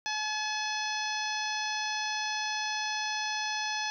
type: harmonic tone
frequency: 855 Hz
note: A5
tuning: 50 cents flat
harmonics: 1 / 2 / 3 / 4 / 5 / 6 / 7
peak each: -35 / -36 / -38 / -40 / -41 / -39 / -40 dBFS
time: 0.06-3.9 s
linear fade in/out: 0 ms
effects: none